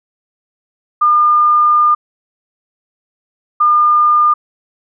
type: tone pair in turn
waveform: sine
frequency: 1208 / 1208 Hz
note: D6 / D6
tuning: +48 / +48 cents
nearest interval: unison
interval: 0 cents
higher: neither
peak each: -7 dBFS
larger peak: neither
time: 1.01-1.95 / 3.6-4.34 s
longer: first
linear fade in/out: 10 ms
effects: none